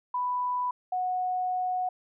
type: tone pair in turn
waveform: sine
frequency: 991 / 734.1 Hz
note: B5 / F#5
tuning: +6 / -14 cents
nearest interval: perfect fourth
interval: 520 cents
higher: first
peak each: -26 dBFS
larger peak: neither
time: 0.14-0.71 / 0.92-1.89 s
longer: second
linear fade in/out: 5 ms
effects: none